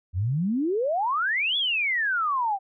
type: exponential two-way sweep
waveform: sine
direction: up then down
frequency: 82.5 to 3465 to 756 Hz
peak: -22 dBFS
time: 0.13-2.59 s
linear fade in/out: 50 ms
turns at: 1.57 s
effects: none